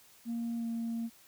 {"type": "tone with pitch glide", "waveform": "sine", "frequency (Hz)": [233.1, 230.2], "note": ["A#3", "A#3"], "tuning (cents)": [0, -22], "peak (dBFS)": -31, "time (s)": [0.25, 1.1], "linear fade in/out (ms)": 50, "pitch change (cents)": -22, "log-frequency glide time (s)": [0.57, 0.65], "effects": ["tanh soft clip ceiling -30 dBFS", "white hiss -60 dBFS RMS until 1.27 s"]}